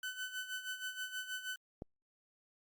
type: tone with tremolo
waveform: 30% pulse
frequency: 1509 Hz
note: F#6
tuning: 34 cents sharp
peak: -35 dBFS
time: 0.03-1.56 s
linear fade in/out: 2 ms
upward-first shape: sine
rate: 6.3 Hz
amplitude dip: 70%
type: click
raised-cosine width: 2 ms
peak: -29 dBFS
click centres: 1.821 s
effects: Opus 48 kbps